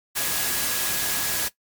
sine tone in noise, 1669 Hz, G#6, 8 cents sharp, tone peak -35 dBFS, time 0.15-1.49 s, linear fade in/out 20 ms, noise white, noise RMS -25 dBFS, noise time 0.15-1.49 s, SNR -13 dB, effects noise-tail reverb RT60 0.1 s tail -17 dB re dry + MP3 96 kbps

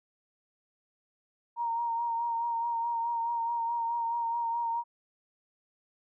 sine tone with vibrato, 932 Hz, A#5, 1 cent flat, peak -28 dBFS, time 1.56-4.84 s, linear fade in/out 50 ms, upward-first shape sine, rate 4.7 Hz, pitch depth 27 cents each way, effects none

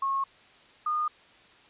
sine tone pair in turn, 1089 / 1222.4 Hz, C#6 / D#6, -31 / -31 cents, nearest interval major second, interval 200 cents, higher second, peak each -25 dBFS, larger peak neither, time 0.02-0.24 / 0.86-1.08 s, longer neither, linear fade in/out 5 ms, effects white hiss -56 dBFS RMS until 1.69 s + resampled to 8000 Hz

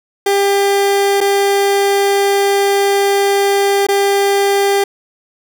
30% pulse tone with dropouts, 398.7 Hz, G4, 29 cents sharp, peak -8 dBFS, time 0.26-4.84 s, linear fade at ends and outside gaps 5 ms, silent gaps 1.206-1.211 / 3.868-3.886 s, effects none

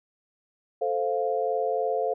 sine chord, F major, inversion first, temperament equal, 440 / 523.3 / 698.5 Hz, A4 / C5 / F5, 0 / 0 / 0 cents, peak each -28 dBFS, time 0.81-2.14 s, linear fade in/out 10 ms, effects none

